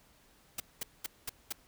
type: noise bursts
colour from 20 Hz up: white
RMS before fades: -36 dBFS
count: 5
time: 0.58-1.525 s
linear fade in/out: 5 ms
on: 21 ms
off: 210 ms
effects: pink hiss -64 dBFS RMS until 1.67 s